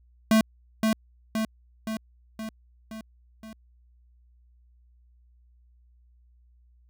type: tone with echo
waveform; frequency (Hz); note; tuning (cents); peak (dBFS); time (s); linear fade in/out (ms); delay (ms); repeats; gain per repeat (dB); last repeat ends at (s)
square; 220; A3; 0; -17; 0.31-0.41; 2; 520; 6; -4; 3.53
effects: added 60 Hz sine -56 dBFS peak until 6.89 s